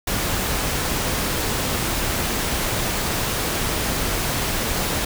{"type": "noise", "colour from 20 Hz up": "pink", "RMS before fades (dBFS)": -23, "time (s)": [0.07, 5.05], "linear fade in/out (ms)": 5, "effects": []}